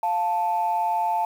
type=tone pair together; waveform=sine; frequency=698.5 / 880.1 Hz; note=F5 / A5; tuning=0 / 0 cents; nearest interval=major third; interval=400 cents; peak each=-25 / -21 dBFS; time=0.03-1.25 s; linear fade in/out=2 ms; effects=tanh soft clip ceiling -15 dBFS + 8-bit